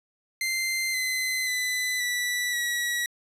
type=tone with pitch steps; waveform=sawtooth; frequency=2083 / 2042 / 2003 / 1963.8 / 1925.6 Hz; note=C7 / C7 / B6 / B6 / B6; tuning=-8 / -43 / +24 / -10 / -44 cents; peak=-22 dBFS; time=0.41-3.06 s; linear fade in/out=2 ms; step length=530 ms; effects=resampled to 32000 Hz